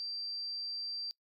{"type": "tone", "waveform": "triangle", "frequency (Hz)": 4699, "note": "D8", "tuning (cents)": 0, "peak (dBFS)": -33, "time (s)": [0, 1.11], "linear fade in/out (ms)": 0, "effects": ["noise-tail reverb RT60 0.1 s tail -25 dB re dry", "tanh soft clip ceiling -35 dBFS"]}